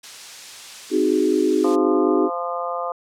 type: noise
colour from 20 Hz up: blue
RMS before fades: -31 dBFS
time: 0.03-1.76 s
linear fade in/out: 10 ms
type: chord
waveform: sine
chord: Ab dominant seventh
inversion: first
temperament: equal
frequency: 261.6 / 311.1 / 370 / 415.3 Hz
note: C4 / Eb4 / Gb4 / Ab4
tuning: 0 / 0 / 0 / 0 cents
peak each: -24 / -20 / -20 / -22 dBFS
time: 0.9-2.3 s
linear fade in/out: 50 ms
type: harmonic tone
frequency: 173.6 Hz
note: F3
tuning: 10 cents flat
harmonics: 3 / 4 / 5 / 6 / 7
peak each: -28 / -28 / -34 / -31 / -29 dBFS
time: 1.64-2.92 s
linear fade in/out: 2 ms
effects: low-pass 6000 Hz 12 dB/octave